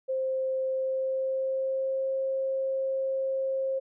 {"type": "tone with pitch glide", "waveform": "sine", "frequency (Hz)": [525, 533.3], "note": ["C5", "C5"], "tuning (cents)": [6, 33], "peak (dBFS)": -26, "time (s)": [0.08, 3.8], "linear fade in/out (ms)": 20, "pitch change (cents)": 27, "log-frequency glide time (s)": [0.65, 2.12], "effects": []}